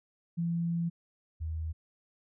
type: tone pair in turn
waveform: sine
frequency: 169.2 / 79.85 Hz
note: E3 / D#2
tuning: +45 / +45 cents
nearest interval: octave + minor second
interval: 1300 cents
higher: first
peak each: -28 / -32 dBFS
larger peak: first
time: 0.37-0.9 / 1.4-1.73 s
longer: first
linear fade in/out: 20 ms
effects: none